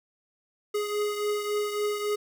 square beating tone pair, 415.9 / 419.5 Hz, G#4 / G#4, +2 / +17 cents, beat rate 3.6 Hz, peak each -28 / -35 dBFS, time 0.74-2.16 s, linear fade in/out 10 ms, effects none

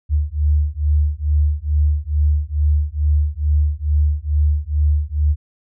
sine beating tone pair, 73.42 / 75.72 Hz, D2 / D#2, 0 / -47 cents, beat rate 2.3 Hz, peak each -17 dBFS, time 0.09-5.36 s, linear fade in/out 50 ms, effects none

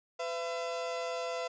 35% pulse tone pair together, 505 / 674.1 Hz, B4 / E5, +39 / +39 cents, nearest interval perfect fourth, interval 500 cents, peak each -35 / -35 dBFS, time 0.19-1.48 s, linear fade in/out 10 ms, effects resampled to 16000 Hz

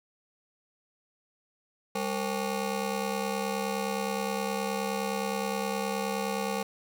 20% pulse ring-modulated tone, 329.6 Hz, E4, in tune, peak -21 dBFS, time 1.95-6.63 s, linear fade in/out 5 ms, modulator 130 Hz, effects none

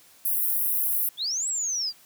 pink high-pass noise, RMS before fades -25 dBFS, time 0.25-1.09 s, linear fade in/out 5 ms, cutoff 11000 Hz, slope 48 dB/octave
sine linear two-way sweep, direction up then down, 3279 to 7902 to 4605 Hz, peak -25 dBFS, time 1.17-1.93 s, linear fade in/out 50 ms, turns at 1.48 s
effects white hiss -55 dBFS RMS until 2.05 s + high-pass 60 Hz 12 dB/octave

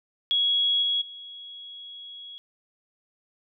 sine tone with level steps, 3331 Hz, G#7, 4 cents sharp, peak -20 / -22 / -39 dBFS, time 0.31-2.38 s, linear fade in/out 0 ms, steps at 0.82 / 1.01 s, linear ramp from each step 10 ms, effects none

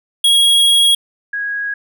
square / sine tone pair in turn, 3304 / 1652 Hz, G#7 / G#6, -10 / -10 cents, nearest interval octave, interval 1200 cents, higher first, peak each -9 / -18 dBFS, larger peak first, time 0.24-0.95 / 1.33-1.74 s, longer first, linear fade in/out 5 ms, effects none

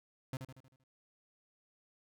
35% pulse tone with echo, 131 Hz, C3, 2 cents sharp, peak -35 dBFS, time 0.33-0.37 s, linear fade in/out 2 ms, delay 78 ms, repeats 6, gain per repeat -6 dB, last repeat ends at 0.838 s, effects none

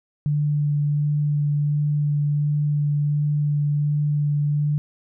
sine tone with vibrato, 147.1 Hz, D3, 3 cents sharp, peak -18 dBFS, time 0.26-4.78 s, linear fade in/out 0 ms, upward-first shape sine, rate 1.4 Hz, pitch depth 10 cents each way, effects none

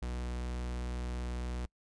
45% pulse tone, 61 Hz, B1, 21 cents flat, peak -35 dBFS, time 0.02-1.66 s, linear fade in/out 5 ms, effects noise-tail reverb RT60 0.1 s tail -26 dB re dry + resampled to 22050 Hz

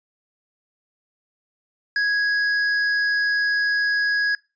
sine tone with tanh clipping, 1661.2 Hz, G#6, in tune, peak -20 dBFS, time 1.96-4.35 s, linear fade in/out 2 ms, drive 14 dB, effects noise-tail reverb RT60 0.3 s tail -25 dB re dry + resampled to 16000 Hz

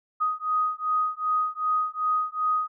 sine beating tone pair, 1248 / 1250.6 Hz, D#6 / D#6, +5 / +8 cents, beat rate 2.6 Hz, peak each -26 dBFS, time 0.2-2.68 s, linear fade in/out 20 ms, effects none

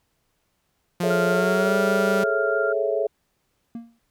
sawtooth tone with pitch glide, 175.7 to 194.95 Hz, F3 to G3, +11 to -9 cents, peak -19 dBFS, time 1-2.24 s, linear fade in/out 5 ms, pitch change +180 cents, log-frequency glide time 1.26-1.75 s
sine chord, A major seventh, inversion third, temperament equal, 415.3 / 440 / 554.4 / 659.3 Hz, G#4 / A4 / C#5 / E5, 0 / 0 / 0 / 0 cents, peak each -26 dBFS, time 1.03-3.07 s, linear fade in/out 5 ms
sine tone with vibrato, 1396.9 Hz, F6, in tune, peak -25 dBFS, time 1.1-2.73 s, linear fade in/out 10 ms, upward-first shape triangle, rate 6.3 Hz, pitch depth 8 cents each way
triangle tone with exponential decay, 232.3 Hz, A#3, 6 cents flat, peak -26 dBFS, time 3.75-3.99 s, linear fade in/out 2 ms, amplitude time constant 52 ms
effects pink hiss -71 dBFS RMS until 4.1 s

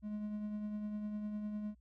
triangle tone with tremolo, 210.2 Hz, G#3, 21 cents sharp, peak -34 dBFS, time 0.02-1.75 s, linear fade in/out 50 ms, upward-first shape triangle, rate 9.9 Hz, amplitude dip 40%, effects added 60 Hz sine -63 dBFS peak until 1.8 s

